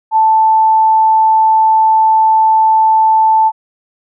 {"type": "tone", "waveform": "sine", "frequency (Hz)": 880, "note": "A5", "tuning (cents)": 0, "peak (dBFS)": -6, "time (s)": [0.11, 3.52], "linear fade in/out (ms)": 50, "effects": []}